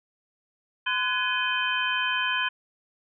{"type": "tone cluster", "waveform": "sine", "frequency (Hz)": [1021, 1490, 1687, 2501, 3089], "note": ["C6", "F#6", "G#6", "D#7", "G7"], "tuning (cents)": [-43, 12, 27, 8, -26], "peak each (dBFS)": -30, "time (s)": [0.86, 2.49], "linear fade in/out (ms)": 10, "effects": []}